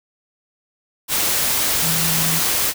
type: tone in noise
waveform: sine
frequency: 163.4 Hz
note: E3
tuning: 15 cents flat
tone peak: -24 dBFS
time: 1.81-2.42 s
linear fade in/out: 50 ms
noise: white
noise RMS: -19 dBFS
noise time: 1.08-2.74 s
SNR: -8 dB
effects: none